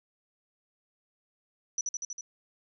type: tone with echo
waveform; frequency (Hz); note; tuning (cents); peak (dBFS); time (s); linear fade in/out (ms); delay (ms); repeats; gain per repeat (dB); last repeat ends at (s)
sine; 5920; F#8; 0; -27; 1.78-1.81; 2; 80; 5; -2; 2.21
effects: none

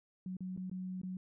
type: tone with dropouts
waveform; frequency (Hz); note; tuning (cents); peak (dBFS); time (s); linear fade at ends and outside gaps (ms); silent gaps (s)
sine; 185; F#3; 0; -38; 0.26-1.17; 2; 0.368-0.406 / 0.565-0.575 / 0.698-0.714 / 1.016-1.033
effects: none

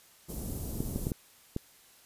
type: band-stop noise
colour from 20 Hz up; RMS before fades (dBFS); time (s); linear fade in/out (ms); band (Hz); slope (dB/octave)
pink; -37; 0.28-1.12; 20; 370 to 11000; 12
type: clicks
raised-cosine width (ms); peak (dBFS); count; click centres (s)
3; -18; 5; 0.805 / 0.96 / 1.069 / 1.118 / 1.564
effects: white hiss -59 dBFS RMS until 2.05 s + resampled to 32000 Hz

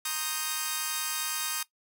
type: chord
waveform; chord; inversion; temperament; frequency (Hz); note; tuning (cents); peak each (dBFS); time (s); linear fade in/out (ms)
5% pulse; C minor seventh; third; equal with one note detuned; 932.3 / 1071.6 / 1244.5 / 1568; Bb5 / C6 / Eb6 / G6; 0 / +41 / 0 / 0; -25 / -27 / -21 / -24; 0.05-1.63; 5
effects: noise-tail reverb RT60 0.1 s tail -18 dB re dry

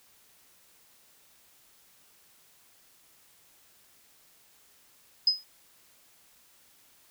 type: tone with exponential decay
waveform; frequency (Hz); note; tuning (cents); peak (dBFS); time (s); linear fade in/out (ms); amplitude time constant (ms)
sine; 5040; D#8; +21; -16; 5.27-5.44; 5; 36
effects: white hiss -61 dBFS RMS until 7.1 s

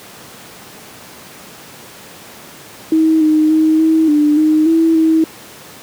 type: tone with pitch steps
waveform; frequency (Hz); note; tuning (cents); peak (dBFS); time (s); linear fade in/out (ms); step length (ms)
sine; 318.5 / 309.3 / 314.7 / 319.7 / 297.4 / 309.7 / 326.3 / 320.6; D#4 / D#4 / D#4 / D#4 / D4 / D#4 / E4 / E4; +41 / -10 / +20 / +47 / +22 / -8 / -18 / -48; -8; 2.92-5.24; 2; 290
effects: pink hiss -36 dBFS RMS until 5.82 s + high-pass 150 Hz 12 dB/octave

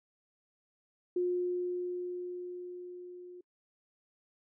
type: tone with level ramp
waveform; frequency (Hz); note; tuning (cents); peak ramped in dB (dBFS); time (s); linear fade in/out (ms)
sine; 357.6; F4; +41; -27 to -46; 1.16-3.41; 5
effects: noise-tail reverb RT60 0.1 s tail -26 dB re dry

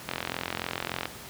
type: click train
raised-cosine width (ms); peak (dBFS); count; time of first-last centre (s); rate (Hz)
0.3; -13; 43; 0.09-1.056; 43.5
effects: pink hiss -43 dBFS RMS until 1.29 s + high-pass 80 Hz 12 dB/octave

